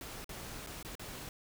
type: noise with dropouts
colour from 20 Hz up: pink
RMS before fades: -45 dBFS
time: 0.01-1.29 s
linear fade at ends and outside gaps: 1 ms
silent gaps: 0.244-0.292 / 0.664-0.671 / 0.828-0.848 / 0.953-0.995 s
effects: none